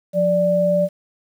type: tone pair together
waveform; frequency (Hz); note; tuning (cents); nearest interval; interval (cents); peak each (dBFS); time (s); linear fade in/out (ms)
sine; 177.45 / 587.3; F3 / D5; +28 / 0; octave + major sixth; 2072; -21 / -15; 0.13-0.89; 50
effects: 8-bit